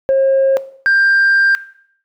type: tone pair in turn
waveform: sine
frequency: 538 / 1588.1 Hz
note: C5 / G6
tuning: +48 / +22 cents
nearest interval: octave + perfect fifth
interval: 1874 cents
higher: second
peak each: -7 dBFS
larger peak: neither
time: 0.09-0.57 / 0.86-1.55 s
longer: second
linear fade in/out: 0 ms
effects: noise-tail reverb RT60 0.6 s tail -17 dB re dry + tanh soft clip ceiling -7 dBFS